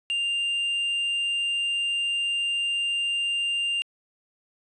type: tone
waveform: triangle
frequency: 2794 Hz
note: F7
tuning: in tune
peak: -22 dBFS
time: 0.1-3.82 s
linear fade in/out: 0 ms
effects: resampled to 22050 Hz